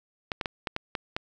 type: clicks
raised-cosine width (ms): 0.3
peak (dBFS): -13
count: 7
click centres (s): 0.318 / 0.412 / 0.458 / 0.672 / 0.764 / 0.952 / 1.165
effects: none